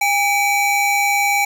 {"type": "tone pair together", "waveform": "square", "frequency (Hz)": [810, 2291], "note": ["G#5", "D7"], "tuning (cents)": [-43, -44], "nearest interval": "octave + tritone", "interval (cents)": 1799, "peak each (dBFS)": -18, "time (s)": [0.01, 1.45], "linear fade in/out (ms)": 5, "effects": []}